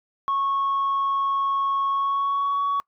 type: tone with pitch glide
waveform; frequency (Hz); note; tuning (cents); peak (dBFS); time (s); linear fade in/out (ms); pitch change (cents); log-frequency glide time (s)
sine; 1100 to 1125.1; C#6 to C#6; -14 to +25; -19; 0.28-2.8; 0; +39; 1.88-2.61
effects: noise-tail reverb RT60 0.1 s tail -25 dB re dry + tanh soft clip ceiling -18 dBFS